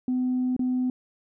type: tone with dropouts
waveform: sine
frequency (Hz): 253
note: B3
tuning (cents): +42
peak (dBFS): -21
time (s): 0.08-0.9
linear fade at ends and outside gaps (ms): 2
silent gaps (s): 0.565-0.593
effects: tanh soft clip ceiling -19 dBFS